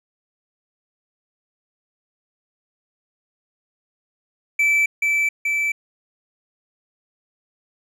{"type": "tone with echo", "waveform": "triangle", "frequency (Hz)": 2319, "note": "D7", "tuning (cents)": -22, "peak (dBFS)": -13, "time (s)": [4.59, 4.86], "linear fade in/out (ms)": 5, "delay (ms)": 430, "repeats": 2, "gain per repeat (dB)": -2, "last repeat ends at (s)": 5.72, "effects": []}